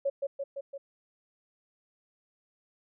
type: tone with echo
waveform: sine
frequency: 554.4 Hz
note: C#5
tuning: in tune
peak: -25 dBFS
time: 0.05-0.1 s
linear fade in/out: 10 ms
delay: 170 ms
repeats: 4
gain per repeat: -3 dB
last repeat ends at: 0.78 s
effects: none